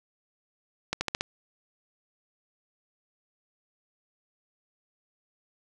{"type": "accelerating click train", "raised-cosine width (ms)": 0.2, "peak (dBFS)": -10, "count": 5, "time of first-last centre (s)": [0.93, 1.209], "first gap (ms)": 80, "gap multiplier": 0.91, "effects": []}